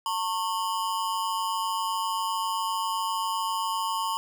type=ring-modulated tone; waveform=square; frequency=1000 Hz; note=B5; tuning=21 cents sharp; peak=-24 dBFS; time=0.06-4.17 s; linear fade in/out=0 ms; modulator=96.2 Hz; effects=none